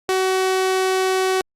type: tone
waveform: sawtooth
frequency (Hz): 376.4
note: F#4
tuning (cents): +30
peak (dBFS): -13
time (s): 0.09-1.41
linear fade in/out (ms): 0
effects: low-pass 11000 Hz 12 dB/octave + Opus 48 kbps